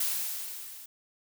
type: noise with level ramp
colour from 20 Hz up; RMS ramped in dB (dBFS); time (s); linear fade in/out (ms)
blue; -28 to -47; 0-0.86; 5
effects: none